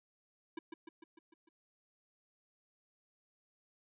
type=tone with echo; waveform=square; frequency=328.3 Hz; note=E4; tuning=7 cents flat; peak=-40 dBFS; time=0.57-0.59 s; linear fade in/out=5 ms; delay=150 ms; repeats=6; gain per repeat=-4 dB; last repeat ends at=1.49 s; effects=resampled to 8000 Hz